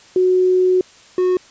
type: tone pair in turn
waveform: sine / triangle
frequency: 368 / 365.7 Hz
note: F#4 / F#4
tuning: -9 / -20 cents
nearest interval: unison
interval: 11 cents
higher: first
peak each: -11 dBFS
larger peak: neither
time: 0.16-0.81 / 1.18-1.37 s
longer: first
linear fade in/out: 2 ms
effects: white hiss -46 dBFS RMS until 1.5 s + resampled to 16000 Hz